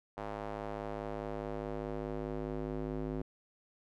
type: tone with band-pass filter sweep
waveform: square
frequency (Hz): 52.4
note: G#1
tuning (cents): +16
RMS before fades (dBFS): -39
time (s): 0.17-3.22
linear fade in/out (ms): 5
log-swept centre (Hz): 770 to 320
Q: 1.3
effects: none